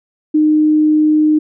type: tone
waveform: sine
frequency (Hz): 306.3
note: D#4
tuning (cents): -27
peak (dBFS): -8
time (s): 0.34-1.39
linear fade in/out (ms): 10
effects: none